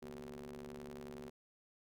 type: ring-modulated tone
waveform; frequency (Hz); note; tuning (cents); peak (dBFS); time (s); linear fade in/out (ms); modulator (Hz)
sawtooth; 71; C#2; +42; -40; 0.02-1.3; 10; 310
effects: none